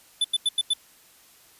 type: tone bursts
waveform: square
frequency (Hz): 3498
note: A7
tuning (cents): -11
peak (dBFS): -20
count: 5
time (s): 0.21-0.736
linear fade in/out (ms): 5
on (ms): 34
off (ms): 89
effects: white hiss -55 dBFS RMS until 1.59 s + resampled to 32000 Hz